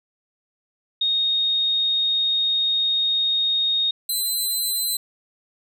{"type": "tone pair in turn", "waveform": ["sine", "15% pulse"], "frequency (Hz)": [3717, 4048], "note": ["A#7", "B7"], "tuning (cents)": [-6, 42], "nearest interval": "minor second", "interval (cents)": 148, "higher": "second", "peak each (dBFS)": [-18, -15], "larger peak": "second", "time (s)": [[1.01, 3.91], [4.09, 4.97]], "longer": "first", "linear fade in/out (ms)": 5, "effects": []}